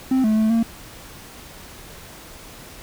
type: tone with pitch steps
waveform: triangle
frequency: 261.4 / 216.7 / 218.7 / 228.5 Hz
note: C4 / A3 / A3 / A#3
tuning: -1 / -26 / -10 / -34 cents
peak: -13 dBFS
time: 0.11-0.63 s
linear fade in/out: 5 ms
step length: 130 ms
effects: pink hiss -41 dBFS RMS until 2.82 s